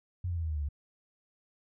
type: tone with pitch steps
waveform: sine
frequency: 89.7 / 86.29 / 83.02 / 79.87 / 76.84 / 73.92 / 71.11 Hz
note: F2 / F2 / E2 / D#2 / D#2 / D2 / C#2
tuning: +47 / -20 / +13 / +46 / -21 / +12 / +45 cents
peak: -30 dBFS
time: 0.24-0.688 s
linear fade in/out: 5 ms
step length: 64 ms
effects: none